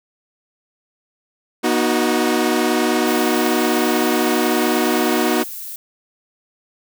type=chord; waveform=sawtooth; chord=B major; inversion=none; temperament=equal with one note detuned; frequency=241.3 / 311.1 / 370 Hz; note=B3 / D#4 / F#4; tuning=-40 / 0 / 0 cents; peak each=-16 dBFS; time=1.63-5.44 s; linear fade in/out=20 ms
type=noise; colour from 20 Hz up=violet; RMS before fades=-31 dBFS; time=3.07-5.76 s; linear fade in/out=2 ms
effects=none